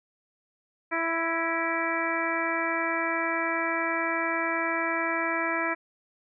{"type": "harmonic tone with a mistuned harmonic", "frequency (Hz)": 331, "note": "E4", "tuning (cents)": 7, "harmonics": [1, 2, 3, 4, 5, 6, 7], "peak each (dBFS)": [-33, -33, -33, -33, -33, -33, -33], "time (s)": [0.91, 5.75], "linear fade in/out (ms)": 20, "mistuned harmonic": 6, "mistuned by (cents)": -28, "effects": []}